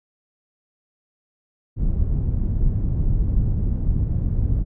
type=low-pass noise; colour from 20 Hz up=pink; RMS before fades=-20 dBFS; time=1.76-4.65 s; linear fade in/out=50 ms; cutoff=130 Hz; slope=12 dB/octave; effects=none